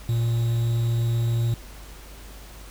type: tone with quantisation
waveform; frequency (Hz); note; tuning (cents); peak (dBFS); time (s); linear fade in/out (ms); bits
triangle; 116.54; A#2; 0; -18; 0.09-1.54; 0; 7
effects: added 50 Hz sine -41 dBFS peak until 2.7 s + pink hiss -46 dBFS RMS until 2.7 s